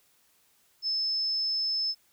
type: tone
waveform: sine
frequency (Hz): 5240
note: E8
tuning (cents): -11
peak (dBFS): -26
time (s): 0.82-1.95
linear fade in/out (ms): 50
effects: white hiss -66 dBFS RMS until 2.12 s